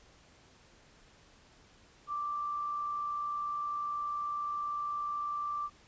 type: tone with amplitude modulation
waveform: sine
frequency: 1174.7 Hz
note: D6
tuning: in tune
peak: -31 dBFS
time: 2.07-5.7 s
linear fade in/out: 50 ms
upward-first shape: sine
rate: 60 Hz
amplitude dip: 35%
effects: pink hiss -61 dBFS RMS until 5.87 s + resampled to 16000 Hz